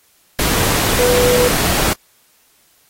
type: tone in noise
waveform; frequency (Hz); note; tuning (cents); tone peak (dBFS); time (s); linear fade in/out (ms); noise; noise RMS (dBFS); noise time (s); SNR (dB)
sine; 492.8; B4; -4; -12; 0.99-1.48; 0; pink; -17; 0.39-1.93; +2
effects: white hiss -55 dBFS RMS until 2.89 s + AAC 48 kbps